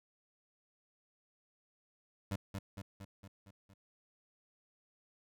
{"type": "tone with echo", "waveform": "25% pulse", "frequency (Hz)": 98, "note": "G2", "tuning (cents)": 0, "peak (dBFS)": -31, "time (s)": [2.31, 2.36], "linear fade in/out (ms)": 5, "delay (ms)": 230, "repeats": 6, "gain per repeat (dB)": -4, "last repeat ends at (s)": 3.74, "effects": []}